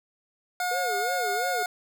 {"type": "tone", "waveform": "25% pulse", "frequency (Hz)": 720, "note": "F#5", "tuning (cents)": -47, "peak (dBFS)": -22, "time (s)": [0.6, 1.66], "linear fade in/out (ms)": 2}
{"type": "tone with vibrato", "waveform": "triangle", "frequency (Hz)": 470, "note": "A#4", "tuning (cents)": 14, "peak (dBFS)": -29, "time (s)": [0.71, 1.63], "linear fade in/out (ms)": 5, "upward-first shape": "sine", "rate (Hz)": 2.9, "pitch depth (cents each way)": 280}
{"effects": []}